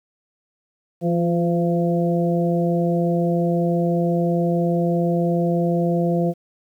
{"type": "harmonic tone with a mistuned harmonic", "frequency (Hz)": 170.9, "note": "F3", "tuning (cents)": -37, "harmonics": [1, 2, 3, 4], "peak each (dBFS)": [-19, -24, -24, -27], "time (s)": [1.01, 6.34], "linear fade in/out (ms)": 50, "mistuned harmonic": 2, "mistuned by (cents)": 30, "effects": ["9-bit"]}